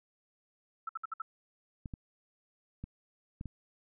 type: tone bursts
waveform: sine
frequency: 1318.5 Hz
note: E6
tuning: in tune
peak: -34 dBFS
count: 5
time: 0.87-1.22 s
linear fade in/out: 5 ms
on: 22 ms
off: 60 ms
type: clicks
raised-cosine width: 5 ms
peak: -28 dBFS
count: 5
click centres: 1.858 / 1.938 / 2.84 / 3.411 / 3.457 s
effects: none